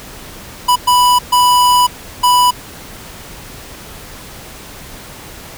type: tone bursts at uneven times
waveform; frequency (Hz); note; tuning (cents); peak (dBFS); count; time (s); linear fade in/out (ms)
square; 987.8; B5; 0; -8; 4; 0.68-0.76 / 0.87-1.19 / 1.32-1.87 / 2.23-2.51; 10
effects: pink hiss -33 dBFS RMS until 5.57 s